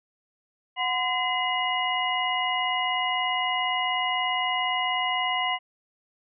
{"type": "tone cluster", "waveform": "sine", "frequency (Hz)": [734, 1019, 2041, 2883], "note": ["F#5", "C6", "C7", "F#7"], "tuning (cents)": [-14, -46, -44, -46], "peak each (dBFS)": -29, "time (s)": [0.76, 5.59], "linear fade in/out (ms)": 50, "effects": []}